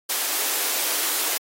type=high-pass noise; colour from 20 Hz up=white; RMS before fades=-24 dBFS; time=0.09-1.38 s; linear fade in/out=10 ms; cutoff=280 Hz; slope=48 dB/octave; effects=AAC 48 kbps